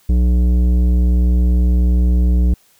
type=tone with tanh clipping; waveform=sine; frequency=60.7 Hz; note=B1; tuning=29 cents flat; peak=-12 dBFS; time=0.09-2.54 s; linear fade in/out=5 ms; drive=12 dB; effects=white hiss -54 dBFS RMS until 2.79 s